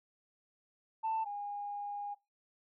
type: tone pair in turn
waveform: sine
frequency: 888 / 816.8 Hz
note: A5 / G#5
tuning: +16 / -29 cents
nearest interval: minor second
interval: 145 cents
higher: first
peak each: -30 / -37 dBFS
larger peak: first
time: 1.03-1.25 / 1.25-2.15 s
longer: second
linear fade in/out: 20 ms
effects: noise-tail reverb RT60 0.2 s tail -19 dB re dry + tanh soft clip ceiling -28 dBFS